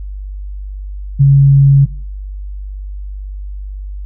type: tone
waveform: sine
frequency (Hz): 138.59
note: C#3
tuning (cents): 0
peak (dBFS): -3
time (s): 1.19-1.86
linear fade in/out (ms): 20
effects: noise-tail reverb RT60 0.4 s tail -17 dB re dry + added 49 Hz sine -22 dBFS peak until 4.05 s